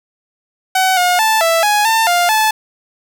sawtooth tone with pitch steps, 753 / 717 / 879 / 661 / 834 / 896 / 702 / 869 Hz, F#5 / F5 / A5 / E5 / G#5 / A5 / F5 / A5, +30 / +45 / -2 / +5 / +7 / +31 / +9 / -22 cents, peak -7 dBFS, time 0.75-2.51 s, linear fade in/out 5 ms, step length 220 ms, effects none

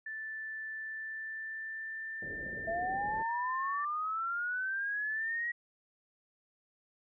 sine tone with pitch glide, 1760 to 1787.7 Hz, A6 to A6, 0 to +27 cents, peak -38 dBFS, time 0.06-3.85 s, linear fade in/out 5 ms, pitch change +27 cents, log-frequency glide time 0.7-2.49 s
white low-pass noise, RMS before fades -47 dBFS, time 2.22-3.23 s, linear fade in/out 5 ms, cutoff 580 Hz, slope 48 dB/octave
sine linear sweep, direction up, 654 to 1916 Hz, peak -32 dBFS, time 2.67-5.52 s, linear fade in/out 10 ms
effects none

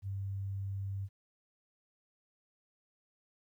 sine tone, 98 Hz, G2, in tune, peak -35 dBFS, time 0.02-1.09 s, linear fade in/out 50 ms, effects 12-bit

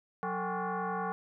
sine tone with frequency modulation, 183.5 Hz, F#3, 14 cents flat, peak -31 dBFS, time 0.23-1.12 s, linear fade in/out 0 ms, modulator 316 Hz, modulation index 3.8, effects none

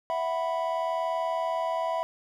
triangle chord, E suspended second, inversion none, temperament equal, 659.3 / 740 / 987.8 Hz, E5 / F#5 / B5, 0 / 0 / 0 cents, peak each -27 / -32 / -29 dBFS, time 0.1-2.03 s, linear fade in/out 0 ms, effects none

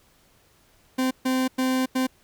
40% pulse tone bursts at uneven times, 258.8 Hz, C4, 19 cents flat, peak -20 dBFS, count 4, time 0.98-1.11 / 1.25-1.48 / 1.58-1.86 / 1.95-2.07 s, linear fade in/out 10 ms, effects pink hiss -60 dBFS RMS until 2.23 s

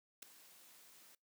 white noise with ADSR envelope, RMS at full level -45 dBFS, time 0.22-1.15 s, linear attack 8 ms, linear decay 3 ms, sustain -17 dB, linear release 3 ms, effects noise-tail reverb RT60 0.2 s tail -24 dB re dry + high-pass 150 Hz 12 dB/octave

